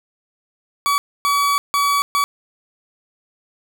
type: tone bursts at uneven times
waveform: 40% pulse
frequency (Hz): 1139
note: C#6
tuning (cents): +47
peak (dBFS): -14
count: 4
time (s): 0.86-0.98 / 1.25-1.58 / 1.74-2.02 / 2.15-2.24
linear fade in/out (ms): 0
effects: none